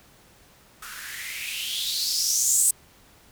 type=noise with band-pass filter sweep; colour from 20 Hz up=violet; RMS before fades=-26 dBFS; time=0.82-2.71 s; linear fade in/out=5 ms; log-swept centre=1300 to 8600 Hz; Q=5.5; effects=pink hiss -55 dBFS RMS until 3.31 s